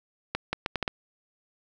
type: accelerating click train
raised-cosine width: 0.3 ms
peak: -11 dBFS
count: 6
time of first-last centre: 0.35-0.878 s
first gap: 180 ms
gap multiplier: 0.73
effects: none